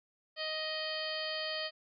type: harmonic tone with a mistuned harmonic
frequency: 625 Hz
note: D#5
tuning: 8 cents sharp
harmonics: 1 / 2 / 3 / 4 / 5 / 6 / 7 / 8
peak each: -40 / -47 / -42 / -47 / -41 / -52 / -42 / -43 dBFS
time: 0.36-1.71 s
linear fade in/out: 50 ms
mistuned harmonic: 8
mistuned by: -65 cents
effects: none